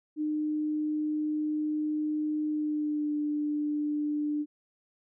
sine tone with pitch glide, 304.1 to 297.3 Hz, D#4 to D4, -40 to +21 cents, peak -27 dBFS, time 0.16-4.46 s, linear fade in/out 50 ms, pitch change -39 cents, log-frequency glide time 2.47-3.14 s, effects none

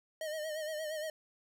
square tone with vibrato, 620 Hz, D#5, 6 cents flat, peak -37 dBFS, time 0.21-1.1 s, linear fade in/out 2 ms, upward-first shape sine, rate 8.6 Hz, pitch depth 57 cents each way, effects none

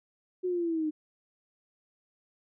sine linear sweep, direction down, 369.4 to 302.5 Hz, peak -27 dBFS, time 0.43-0.91 s, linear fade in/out 20 ms, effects none

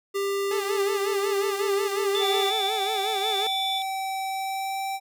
square tone, 396.9 Hz, G4, 22 cents sharp, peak -25 dBFS, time 0.14-2.51 s, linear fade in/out 20 ms
sawtooth tone with vibrato, 415.3 Hz, G#4, in tune, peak -25 dBFS, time 0.51-3.47 s, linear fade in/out 2 ms, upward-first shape sine, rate 5.5 Hz, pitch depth 110 cents each way
sine tone with tremolo, 3520 Hz, A7, in tune, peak -26 dBFS, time 2.15-3.82 s, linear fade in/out 0 ms, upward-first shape square, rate 0.92 Hz, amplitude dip 35%
square tone with pitch glide, 770 to 777.1 Hz, G5 to G5, -31 to -15 cents, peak -28 dBFS, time 2.19-5 s, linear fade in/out 50 ms, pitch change +16 cents, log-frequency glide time 4.27-4.81 s
effects none

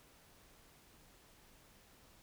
silence, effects pink hiss -64 dBFS RMS until 2.22 s

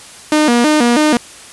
sawtooth tone with vibrato, 269.8 Hz, C#4, 47 cents flat, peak -5 dBFS, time 0.32-1.17 s, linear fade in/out 2 ms, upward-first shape square, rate 3.1 Hz, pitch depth 210 cents each way, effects white hiss -36 dBFS RMS until 1.52 s + resampled to 24000 Hz

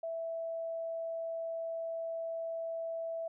sine tone, 659.3 Hz, E5, in tune, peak -35 dBFS, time 0.03-3.28 s, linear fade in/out 5 ms, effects none

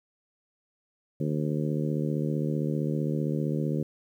harmonic tone, 75.4 Hz, D2, 46 cents sharp, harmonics 2 / 3 / 4 / 5 / 6 / 7, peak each -28 / -32 / -34 / -36 / -38 / -39 dBFS, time 1.2-3.83 s, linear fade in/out 5 ms, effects 10-bit

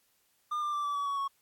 triangle tone with pitch steps, 1207 / 1189.7 / 1172.6 / 1155.8 / 1139.3 / 1122.9 / 1106.8 Hz, D6 / D6 / D6 / D6 / C#6 / C#6 / C#6, +47 / +22 / -3 / -28 / +47 / +22 / -3 cents, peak -28 dBFS, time 0.51-1.28 s, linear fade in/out 10 ms, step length 110 ms, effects white hiss -71 dBFS RMS until 1.41 s + AAC 64 kbps

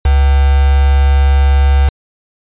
sine tone with quantisation, 69.3 Hz, C#2, in tune, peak -6 dBFS, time 0.05-1.89 s, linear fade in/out 5 ms, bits 3, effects resampled to 8000 Hz

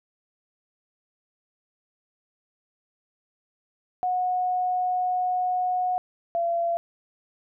sine tone pair in turn, 730 / 681.9 Hz, F#5 / F5, -24 / -42 cents, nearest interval minor second, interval 118 cents, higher first, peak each -22 dBFS, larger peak neither, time 4.03-5.98 / 6.35-6.77 s, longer first, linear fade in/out 0 ms, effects none

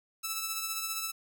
5% pulse tone with tremolo, 1315 Hz, E6, 5 cents flat, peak -19 dBFS, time 0.23-1.12 s, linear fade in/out 20 ms, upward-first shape triangle, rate 15 Hz, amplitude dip 45%, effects none

